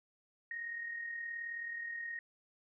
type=tone with amplitude modulation; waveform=sine; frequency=1864.7 Hz; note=A#6; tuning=in tune; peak=-37 dBFS; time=0.51-2.19 s; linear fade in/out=2 ms; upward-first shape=sine; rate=38.9 Hz; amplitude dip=45%; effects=none